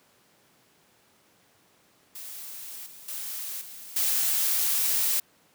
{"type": "noise with level steps", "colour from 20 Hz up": "blue", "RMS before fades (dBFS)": [-40, -47, -35, -43, -25], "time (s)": [2.15, 5.2], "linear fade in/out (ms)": 5, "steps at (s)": [2.86, 3.08, 3.61, 3.96], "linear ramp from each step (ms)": 5, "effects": ["pink hiss -62 dBFS RMS until 5.54 s", "high-pass 150 Hz 12 dB/octave"]}